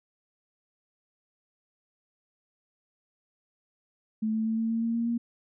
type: tone with pitch steps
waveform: sine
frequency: 218.3 / 220.6 / 222.9 / 225.2 / 227.6 / 229.9 / 232.4 / 234.8 Hz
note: A3 / A3 / A3 / A3 / A#3 / A#3 / A#3 / A#3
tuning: -13 / +5 / +23 / +40 / -41 / -24 / -5 / +13 cents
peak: -25 dBFS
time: 4.22-5.18 s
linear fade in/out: 10 ms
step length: 120 ms
effects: none